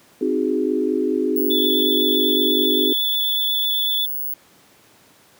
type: chord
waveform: sine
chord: Ab dominant seventh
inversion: first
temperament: equal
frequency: 261.6 / 311.1 / 370 / 415.3 Hz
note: C4 / Eb4 / Gb4 / Ab4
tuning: 0 / 0 / 0 / 0 cents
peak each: -23 dBFS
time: 0.21-2.93 s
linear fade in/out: 5 ms
type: tone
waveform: sine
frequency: 15680 Hz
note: B9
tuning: 14 cents flat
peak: -23 dBFS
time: 1.36-4.34 s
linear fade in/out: 5 ms
type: tone with vibrato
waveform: sine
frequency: 3450 Hz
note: A7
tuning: 35 cents flat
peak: -19 dBFS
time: 1.5-4.06 s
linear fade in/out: 10 ms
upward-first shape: sine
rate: 8 Hz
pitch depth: 14 cents each way
effects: pink hiss -52 dBFS RMS until 5.39 s + high-pass 150 Hz 12 dB/octave